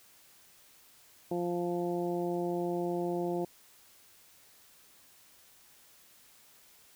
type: harmonic tone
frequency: 174.61 Hz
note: F3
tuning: in tune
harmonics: 1 / 2 / 3 / 4 / 5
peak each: -37 / -32 / -39 / -39 / -45 dBFS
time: 1.31-3.45 s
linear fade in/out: 5 ms
effects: white hiss -60 dBFS RMS until 6.95 s